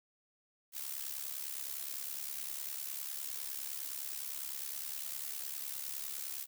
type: noise with amplitude modulation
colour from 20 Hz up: blue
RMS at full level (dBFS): -38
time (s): 0.72-6.47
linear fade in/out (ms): 50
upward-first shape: sine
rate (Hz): 69.8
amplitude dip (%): 75
effects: none